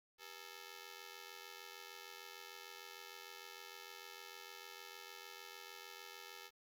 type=ring-modulated tone; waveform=5% pulse; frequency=437 Hz; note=A4; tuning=12 cents flat; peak=-37 dBFS; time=0.18-6.51 s; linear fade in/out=50 ms; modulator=43.3 Hz; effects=13-bit